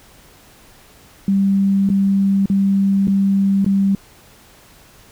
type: tone with dropouts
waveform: sine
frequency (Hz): 196.2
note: G3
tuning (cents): +2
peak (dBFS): -12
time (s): 1.28-3.95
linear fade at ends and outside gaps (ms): 2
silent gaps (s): 1.891-1.9 / 2.458-2.499 / 3.072-3.08 / 3.646-3.662
effects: pink hiss -47 dBFS RMS until 5.11 s